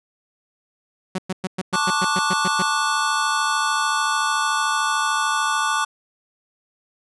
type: tone bursts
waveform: sawtooth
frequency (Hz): 186.3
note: F#3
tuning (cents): +12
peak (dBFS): -18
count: 11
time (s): 1.15-2.624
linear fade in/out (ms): 5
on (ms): 34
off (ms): 110
type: chord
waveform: square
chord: D major seventh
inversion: second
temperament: just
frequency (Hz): 881 / 1101.2 / 1174.7 / 1468.3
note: A5 / C#6 / D6 / F#6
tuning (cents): +2 / -12 / 0 / -14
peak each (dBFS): -26 / -27 / -24 / -25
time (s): 1.73-5.85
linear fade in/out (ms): 10
effects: resampled to 24000 Hz